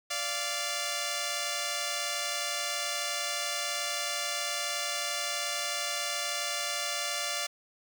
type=tone pair together; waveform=5% pulse; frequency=583 / 693.3 Hz; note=D5 / F5; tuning=-13 / -13 cents; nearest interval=minor third; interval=300 cents; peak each=-22 dBFS; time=0.1-7.47 s; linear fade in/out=10 ms; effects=none